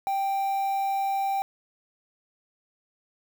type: tone with quantisation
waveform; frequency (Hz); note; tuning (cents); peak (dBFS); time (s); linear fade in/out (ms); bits
triangle; 784; G5; 0; -22; 0.07-1.42; 0; 7
effects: none